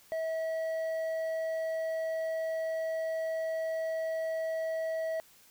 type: tone with hard clipping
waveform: sine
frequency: 646 Hz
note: E5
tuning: 35 cents flat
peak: -32 dBFS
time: 0.12-5.2 s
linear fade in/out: 0 ms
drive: 5 dB
effects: white hiss -60 dBFS RMS until 5.5 s